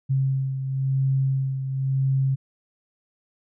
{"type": "beating tone pair", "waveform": "sine", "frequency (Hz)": [134.1, 135.07], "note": ["C3", "C#3"], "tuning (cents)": [43, -45], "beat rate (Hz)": 0.97, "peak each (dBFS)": [-21, -29], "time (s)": [0.09, 2.36], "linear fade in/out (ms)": 20, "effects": []}